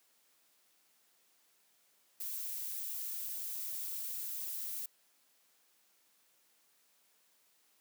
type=noise with amplitude modulation; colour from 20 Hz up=violet; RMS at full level=-39 dBFS; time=2.2-4.86 s; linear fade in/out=5 ms; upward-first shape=sine; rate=205 Hz; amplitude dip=30%; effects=white hiss -71 dBFS RMS until 7.8 s + high-pass 200 Hz 12 dB/octave